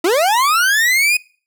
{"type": "linear sweep", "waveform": "40% pulse", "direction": "up", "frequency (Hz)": [311.6, 2520], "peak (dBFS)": -11, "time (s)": [0.04, 1.17], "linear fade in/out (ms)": 5, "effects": ["noise-tail reverb RT60 0.4 s tail -24 dB re dry"]}